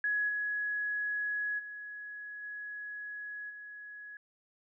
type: tone with level steps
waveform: sine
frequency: 1679 Hz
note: G#6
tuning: 18 cents sharp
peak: -28 / -31 / -41 / -39 / -44 dBFS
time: 0.04-4.17 s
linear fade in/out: 2 ms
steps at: 0.28 / 1.58 / 2.42 / 3.49 s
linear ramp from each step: 20 ms
effects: none